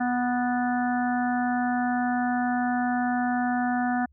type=harmonic tone with a mistuned harmonic; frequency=246.1 Hz; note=B3; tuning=6 cents flat; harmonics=1 / 3 / 4 / 5 / 6 / 7; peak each=-25 / -27 / -41 / -39 / -34 / -36 dBFS; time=0-4.06 s; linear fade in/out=10 ms; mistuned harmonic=7; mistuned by=+25 cents; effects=added 71 Hz sine -56 dBFS peak until 4.12 s